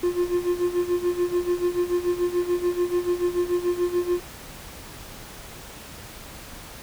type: tone with tremolo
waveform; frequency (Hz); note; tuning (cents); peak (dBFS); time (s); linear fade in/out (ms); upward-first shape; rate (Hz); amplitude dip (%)
triangle; 353.3; F4; +20; -16; 0.03-4.2; 5; sine; 6.9; 80
effects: pink hiss -41 dBFS RMS until 6.82 s